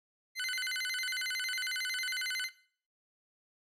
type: tone with vibrato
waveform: 25% pulse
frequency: 1760 Hz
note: A6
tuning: in tune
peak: -29 dBFS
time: 0.35-2.5 s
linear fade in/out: 50 ms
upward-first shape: square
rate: 11 Hz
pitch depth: 280 cents each way
effects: noise-tail reverb RT60 0.5 s tail -18 dB re dry + low-pass 11000 Hz 12 dB/octave